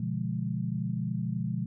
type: chord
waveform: sine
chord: B diminished seventh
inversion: none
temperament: equal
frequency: 123.47 / 146.83 / 174.61 / 207.7 Hz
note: B2 / D3 / F3 / Ab3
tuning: 0 / 0 / 0 / 0 cents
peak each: -33 / -37 / -33 / -35 dBFS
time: 0-1.66 s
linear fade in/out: 5 ms
effects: none